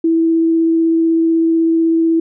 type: tone with vibrato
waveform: sine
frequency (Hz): 328.1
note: E4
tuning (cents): -8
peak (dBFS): -10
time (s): 0.04-2.2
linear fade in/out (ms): 5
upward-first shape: triangle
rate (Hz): 16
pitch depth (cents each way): 9
effects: none